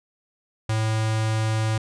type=tone with notch filter; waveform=square; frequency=110 Hz; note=A2; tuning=in tune; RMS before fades=-23 dBFS; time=0.69-1.78 s; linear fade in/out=5 ms; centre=240 Hz; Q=0.83; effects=resampled to 22050 Hz